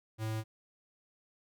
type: tone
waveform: square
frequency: 110 Hz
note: A2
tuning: in tune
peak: -34 dBFS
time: 0.18-0.44 s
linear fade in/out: 50 ms
effects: none